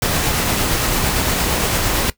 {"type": "noise with tremolo", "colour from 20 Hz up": "pink", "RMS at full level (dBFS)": -17, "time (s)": [0.02, 2.1], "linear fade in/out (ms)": 2, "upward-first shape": "triangle", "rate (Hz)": 8.8, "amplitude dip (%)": 25, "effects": ["noise-tail reverb RT60 0.1 s tail -18 dB re dry"]}